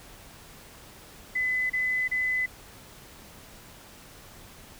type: tone bursts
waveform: sine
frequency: 2012 Hz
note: B6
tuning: 32 cents sharp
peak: -24 dBFS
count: 3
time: 1.35-2.462 s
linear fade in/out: 10 ms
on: 350 ms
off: 31 ms
effects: pink hiss -49 dBFS RMS until 4.79 s